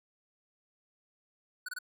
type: tone bursts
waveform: square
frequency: 1480 Hz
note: F#6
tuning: in tune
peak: -37 dBFS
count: 3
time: 1.66-1.788 s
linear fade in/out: 5 ms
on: 26 ms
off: 25 ms
effects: none